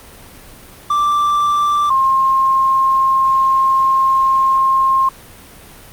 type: tone pair in turn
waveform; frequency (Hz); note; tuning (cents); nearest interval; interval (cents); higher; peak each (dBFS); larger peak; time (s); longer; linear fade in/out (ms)
triangle / sine; 1174.7 / 1065.3; D6 / C6; 0 / +31; major second; 169; first; -10; neither; 0.9-1.9 / 1.9-5.09; second; 5
effects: pink hiss -39 dBFS RMS until 5.92 s + Opus 32 kbps